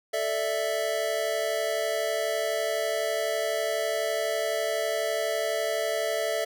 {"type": "chord", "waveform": "square", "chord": "A suspended fourth", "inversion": "none", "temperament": "equal", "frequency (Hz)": [440, 587.3, 659.3], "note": ["A4", "D5", "E5"], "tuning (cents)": [0, 0, 0], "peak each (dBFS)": [-33, -32, -29], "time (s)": [0.13, 6.45], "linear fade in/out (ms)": 10, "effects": []}